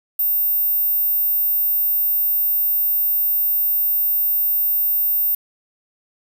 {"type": "tone", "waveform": "sine", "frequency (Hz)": 14600, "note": "A#9", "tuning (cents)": -37, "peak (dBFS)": -14, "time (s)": [0.19, 5.35], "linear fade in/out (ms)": 5, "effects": ["tanh soft clip ceiling -13 dBFS", "7-bit"]}